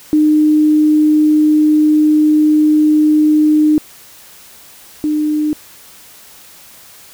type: tone pair in turn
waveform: sine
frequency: 304.8 / 303 Hz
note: D#4 / D#4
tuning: -36 / -46 cents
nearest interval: unison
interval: 10 cents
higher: first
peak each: -7 / -12 dBFS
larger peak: first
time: 0.13-3.78 / 5.04-5.53 s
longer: first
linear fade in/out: 0 ms
effects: white hiss -40 dBFS RMS until 7.13 s